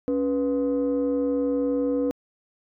sine tone pair together, 278.3 / 490.5 Hz, C#4 / B4, +7 / -12 cents, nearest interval minor seventh, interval 981 cents, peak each -22 / -23 dBFS, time 0.08-2.11 s, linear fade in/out 0 ms, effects tanh soft clip ceiling -17 dBFS

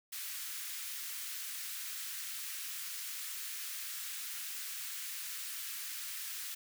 white high-pass noise, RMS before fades -42 dBFS, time 0.12-6.55 s, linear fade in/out 10 ms, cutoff 1400 Hz, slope 24 dB/octave, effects none

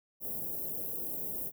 white band-stop noise, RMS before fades -37 dBFS, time 0.2-1.52 s, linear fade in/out 50 ms, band 580 to 13000 Hz, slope 24 dB/octave, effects high-pass 80 Hz 12 dB/octave

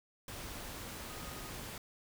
sine tone in noise, 1244.5 Hz, D#6, in tune, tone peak -54 dBFS, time 1.1-1.5 s, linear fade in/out 2 ms, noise pink, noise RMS -45 dBFS, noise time 0.28-1.78 s, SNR -12 dB, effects none

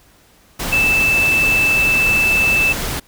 sine tone in noise, 2637 Hz, E7, in tune, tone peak -12 dBFS, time 0.72-2.73 s, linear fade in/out 10 ms, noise pink, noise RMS -23 dBFS, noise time 0.59-3 s, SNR +8 dB, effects pink hiss -51 dBFS RMS until 3.07 s

